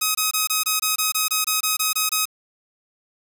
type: tone bursts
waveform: 5% pulse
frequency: 1265 Hz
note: D#6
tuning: 28 cents sharp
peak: -7 dBFS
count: 14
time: 0.01-2.256 s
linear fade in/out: 10 ms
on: 140 ms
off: 22 ms
effects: 8-bit